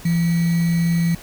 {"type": "tone with sample-and-hold", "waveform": "sine", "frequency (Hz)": 168.8, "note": "E3", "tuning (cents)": 41, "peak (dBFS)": -15, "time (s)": [0.05, 1.15], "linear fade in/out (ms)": 5, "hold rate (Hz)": 2100, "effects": ["pink hiss -40 dBFS RMS until 1.22 s"]}